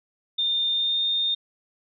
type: tone with pitch glide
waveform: sine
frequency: 3619 to 3648 Hz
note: A7 to A#7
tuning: +48 to -38 cents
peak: -21 dBFS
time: 0.38-1.35 s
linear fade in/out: 10 ms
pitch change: +14 cents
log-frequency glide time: 0.7-1 s
effects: none